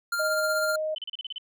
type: tone with tremolo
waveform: square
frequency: 1396.9 Hz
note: F6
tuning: in tune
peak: -25 dBFS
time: 0.12-0.76 s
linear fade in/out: 5 ms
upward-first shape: sine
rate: 16 Hz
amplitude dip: 35%
type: tone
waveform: sine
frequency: 622.3 Hz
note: D#5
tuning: in tune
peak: -26 dBFS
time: 0.19-0.95 s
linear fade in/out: 10 ms
type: tone bursts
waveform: sine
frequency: 3039 Hz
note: F#7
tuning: 46 cents sharp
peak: -32 dBFS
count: 8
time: 0.96-1.382 s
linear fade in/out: 2 ms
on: 23 ms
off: 34 ms
effects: none